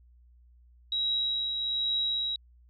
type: tone with tremolo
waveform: sine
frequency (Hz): 3854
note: B7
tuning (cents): -43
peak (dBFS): -25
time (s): 0.92-2.36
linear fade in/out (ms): 2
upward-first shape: triangle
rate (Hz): 1.2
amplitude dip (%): 40
effects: added 60 Hz sine -55 dBFS peak until 2.69 s